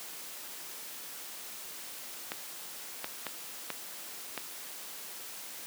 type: clicks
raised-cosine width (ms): 0.3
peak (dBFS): -18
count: 5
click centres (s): 2.319 / 3.044 / 3.267 / 3.703 / 4.377
effects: white hiss -44 dBFS RMS until 5.66 s + high-pass 200 Hz 12 dB/octave